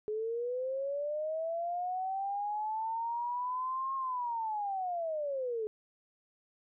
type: linear two-way sweep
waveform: sine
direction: up then down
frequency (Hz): 421.1 to 1078 to 421.1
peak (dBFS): -32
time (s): 0.08-5.67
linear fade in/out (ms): 0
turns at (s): 3.95
effects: none